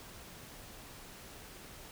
silence, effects pink hiss -51 dBFS RMS until 1.91 s

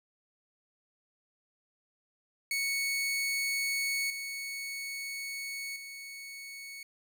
sawtooth tone with level steps, 2217 Hz, C#7, in tune, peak -26 / -33 / -39 dBFS, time 2.51-6.83 s, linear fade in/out 2 ms, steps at 4.1 / 5.76 s, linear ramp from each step 2 ms, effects none

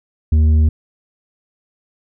sine tone with tanh clipping, 77.78 Hz, D#2, in tune, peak -10 dBFS, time 0.32-0.69 s, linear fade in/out 5 ms, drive 6 dB, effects none

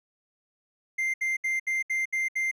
triangle tone bursts, 2093 Hz, C7, in tune, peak -23 dBFS, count 7, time 0.98-2.514 s, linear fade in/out 10 ms, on 160 ms, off 69 ms, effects none

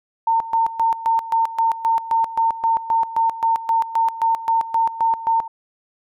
sine tone with tremolo, 908 Hz, A#5, 46 cents flat, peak -14 dBFS, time 0.27-5.48 s, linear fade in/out 5 ms, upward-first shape square, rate 3.8 Hz, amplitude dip 80%, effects none

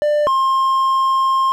triangle tone pair in turn, 594 / 1063.3 Hz, D5 / C6, +20 / +28 cents, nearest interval minor seventh, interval 1008 cents, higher second, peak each -11 dBFS, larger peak neither, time 0.02-0.27 / 0.27-1.52 s, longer second, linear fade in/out 0 ms, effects none

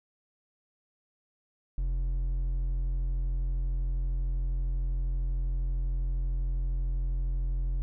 triangle tone with hard clipping, 43.65 Hz, F1, in tune, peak -28 dBFS, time 1.78-7.82 s, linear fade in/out 0 ms, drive 8 dB, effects none

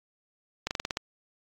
slowing click train, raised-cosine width 0.2 ms, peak -12 dBFS, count 7, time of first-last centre 0.67-0.971 s, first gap 39 ms, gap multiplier 1.1, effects AAC 64 kbps

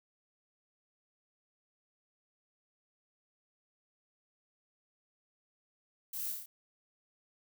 violet noise with echo, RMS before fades -41 dBFS, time 6.13-6.32 s, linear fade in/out 5 ms, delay 28 ms, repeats 5, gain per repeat -2 dB, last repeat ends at 6.46 s, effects none

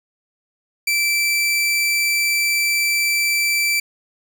sawtooth tone, 2332 Hz, D7, 13 cents flat, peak -13 dBFS, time 0.87-3.8 s, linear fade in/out 5 ms, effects none

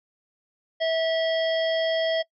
harmonic tone, 651 Hz, E5, 22 cents flat, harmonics 1 / 3 / 5 / 7 / 8, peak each -22 / -32 / -31 / -43 / -40 dBFS, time 0.8-2.23 s, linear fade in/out 20 ms, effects noise-tail reverb RT60 0.1 s tail -23 dB re dry

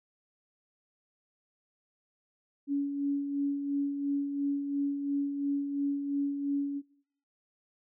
sine tone with tremolo, 282.3 Hz, C#4, 32 cents sharp, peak -26 dBFS, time 2.67-6.82 s, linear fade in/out 50 ms, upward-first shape sine, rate 2.9 Hz, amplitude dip 50%, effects noise-tail reverb RT60 0.6 s tail -19 dB re dry

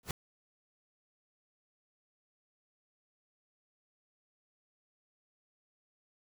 pink noise with exponential growth, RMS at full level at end -31 dBFS, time 0.03-0.11 s, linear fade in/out 2 ms, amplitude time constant 16 ms, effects none

